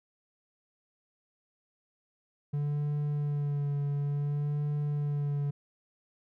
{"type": "tone with vibrato", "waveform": "triangle", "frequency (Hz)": 145, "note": "D3", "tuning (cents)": -22, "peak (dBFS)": -26, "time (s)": [2.53, 5.51], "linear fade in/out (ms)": 10, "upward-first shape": "sine", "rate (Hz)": 0.57, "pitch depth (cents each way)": 25, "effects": []}